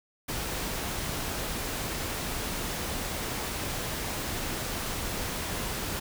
pink noise, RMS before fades -33 dBFS, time 0.28-6 s, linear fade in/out 10 ms, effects none

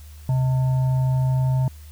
sine tone with frequency modulation, 130.81 Hz, C3, in tune, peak -17 dBFS, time 0.29-1.68 s, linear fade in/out 2 ms, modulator 766 Hz, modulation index 0.22, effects added 75 Hz sine -39 dBFS peak until 1.91 s + white hiss -52 dBFS RMS until 1.91 s

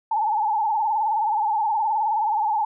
sine tone with vibrato, 862 Hz, A5, 36 cents flat, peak -19 dBFS, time 0.11-2.65 s, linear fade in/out 5 ms, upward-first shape triangle, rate 19 Hz, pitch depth 110 cents each way, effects none

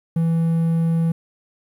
triangle tone, 165.1 Hz, E3, 3 cents sharp, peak -14 dBFS, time 0.16-1.12 s, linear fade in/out 5 ms, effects 9-bit

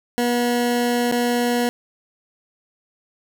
20% pulse tone with dropouts, 241.4 Hz, B3, 39 cents flat, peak -13 dBFS, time 0.18-1.69 s, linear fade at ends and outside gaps 0 ms, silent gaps 1.114-1.123 s, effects none

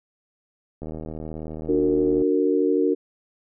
click train, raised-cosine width 2 ms, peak -21 dBFS, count 111, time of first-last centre 0.82-2.219 s, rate 78.6 Hz
sine chord, D augmented, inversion none, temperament just, 293.7 / 367.1 / 458.9 Hz, D4 / F#4 / A#4, 0 / -14 / -27 cents, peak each -22 dBFS, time 1.68-2.95 s, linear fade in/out 20 ms
effects none

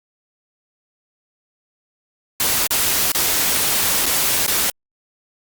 white noise with dropouts, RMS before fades -18 dBFS, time 2.4-4.7 s, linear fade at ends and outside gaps 1 ms, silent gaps 2.669-2.707 / 3.119-3.148 / 4.058-4.063 / 4.465-4.479 s, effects Opus 48 kbps

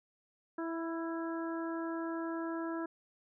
harmonic tone with a mistuned harmonic, 329.6 Hz, E4, in tune, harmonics 1 / 2 / 3 / 4 / 5, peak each -36 / -44 / -45 / -46 / -48 dBFS, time 0.58-2.86 s, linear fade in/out 5 ms, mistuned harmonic 4, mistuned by +20 cents, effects none

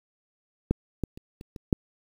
clicks, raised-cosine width 3 ms, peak -9 / -14 / -29 / -29 / -27 / -7 dBFS, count 6, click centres 0.71 / 1.037 / 1.175 / 1.411 / 1.562 / 1.728 s, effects 8-bit

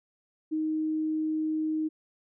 sine tone, 312.4 Hz, D#4, 7 cents sharp, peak -26 dBFS, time 0.51-1.89 s, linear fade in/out 20 ms, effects none

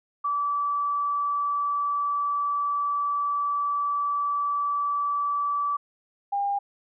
sine tone pair in turn, 1155 / 804.1 Hz, D6 / G5, -29 / +44 cents, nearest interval tritone, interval 627 cents, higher first, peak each -23 dBFS, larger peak neither, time 0.24-5.77 / 6.32-6.59 s, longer first, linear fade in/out 10 ms, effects none

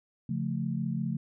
sine chord, Db augmented, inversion none, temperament equal with one note detuned, 139.96 / 174.61 / 220 Hz, Db3 / F3 / A3, +17 / 0 / 0 cents, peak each -33 dBFS, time 0.29-1.17 s, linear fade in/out 5 ms, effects none

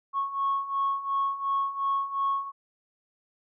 sine beating tone pair, 1099 / 1101.8 Hz, C#6 / C#6, -15 / -11 cents, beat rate 2.8 Hz, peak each -30 / -26 dBFS, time 0.13-2.52 s, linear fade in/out 50 ms, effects tanh soft clip ceiling -19 dBFS

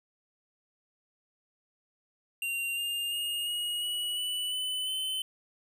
square tone with pitch steps, 2770 / 2809 / 2848 / 2888 / 2928 / 2969 / 3010 / 3052 Hz, F7 / F7 / F7 / F#7 / F#7 / F#7 / F#7 / G7, -15 / +9 / +33 / -43 / -19 / +5 / +29 / -47 cents, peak -31 dBFS, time 2.42-5.22 s, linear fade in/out 2 ms, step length 350 ms, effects none

